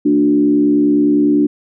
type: tone with frequency modulation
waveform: sine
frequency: 293.7 Hz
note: D4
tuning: in tune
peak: -9 dBFS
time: 0.05-1.47 s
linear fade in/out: 10 ms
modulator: 69.7 Hz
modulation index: 0.71
effects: none